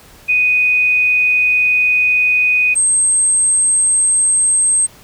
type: tone pair in turn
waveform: sine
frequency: 2489 / 8372 Hz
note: D#7 / C9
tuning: 0 / 0 cents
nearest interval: octave + major sixth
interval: 2100 cents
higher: second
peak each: -10 dBFS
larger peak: neither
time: 0.28-2.75 / 2.75-4.87 s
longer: first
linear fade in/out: 20 ms
effects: pink hiss -43 dBFS RMS until 5.03 s